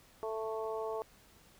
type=harmonic tone; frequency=220.7 Hz; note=A3; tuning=5 cents sharp; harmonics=2 / 3 / 4 / 5; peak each=-37 / -41 / -43 / -45 dBFS; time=0.23-1.02 s; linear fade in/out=0 ms; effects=pink hiss -62 dBFS RMS until 1.59 s